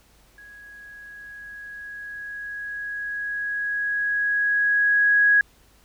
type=tone with level ramp; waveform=sine; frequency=1661 Hz; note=G#6; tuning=in tune; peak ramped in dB=-43 to -13 dBFS; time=0.38-5.41 s; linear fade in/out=2 ms; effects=added 50 Hz sine -58 dBFS peak until 5.84 s + pink hiss -58 dBFS RMS until 5.84 s